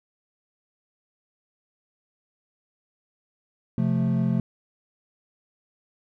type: chord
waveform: triangle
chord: F major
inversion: second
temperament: equal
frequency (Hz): 130.81 / 174.61 / 220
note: C3 / F3 / A3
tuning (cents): 0 / 0 / 0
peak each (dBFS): -23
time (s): 3.78-4.4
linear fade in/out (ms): 2
effects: none